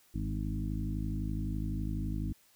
harmonic tone with a mistuned harmonic, 51.91 Hz, G#1, in tune, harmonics 1 / 2 / 3 / 4 / 5 / 6, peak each -35 / -38 / -40 / -41 / -42 / -43 dBFS, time 0.14-2.33 s, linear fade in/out 10 ms, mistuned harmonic 3, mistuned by +38 cents, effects white hiss -65 dBFS RMS until 2.55 s

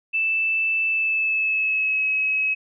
sine tone with pitch glide, 2642 to 2561 Hz, E7 to D#7, +3 to +49 cents, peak -19 dBFS, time 0.13-2.55 s, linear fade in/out 20 ms, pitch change -54 cents, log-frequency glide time 0.87-2.07 s, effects none

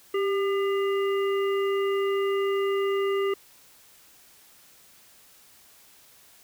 harmonic tone with a mistuned harmonic, 402.6 Hz, G4, 46 cents sharp, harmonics 1 / 3 / 5 / 7, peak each -23 / -33 / -37 / -40 dBFS, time 0.14-3.34 s, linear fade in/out 5 ms, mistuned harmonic 1, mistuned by -40 cents, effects white hiss -55 dBFS RMS until 6.43 s

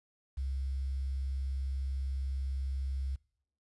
sine tone with quantisation, 67 Hz, C2, 42 cents sharp, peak -32 dBFS, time 0.37-3.16 s, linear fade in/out 10 ms, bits 10, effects noise-tail reverb RT60 0.7 s tail -25 dB re dry + resampled to 24000 Hz

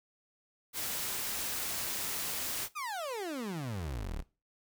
white noise, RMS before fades -36 dBFS, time 0.73-2.69 s, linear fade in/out 50 ms
30% pulse exponential sweep, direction down, 1283 to 30.36 Hz, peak -33 dBFS, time 2.75-4.23 s, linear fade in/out 20 ms
effects noise-tail reverb RT60 0.3 s tail -19 dB re dry

